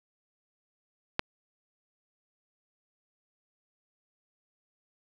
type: click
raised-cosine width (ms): 0.3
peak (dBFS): -9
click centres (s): 1.194
effects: none